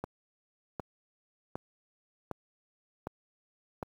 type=click train; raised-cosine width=1 ms; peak=-21 dBFS; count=6; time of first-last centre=0.04-3.828 s; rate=1.32 Hz; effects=high-pass 60 Hz 12 dB/octave + 9-bit